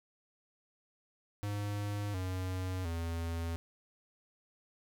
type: tone with pitch steps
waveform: square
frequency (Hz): 102.7 / 92.56 / 83.42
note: G#2 / F#2 / E2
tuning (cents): -19 / +1 / +21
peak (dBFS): -35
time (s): 1.43-3.56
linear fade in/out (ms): 0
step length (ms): 710
effects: none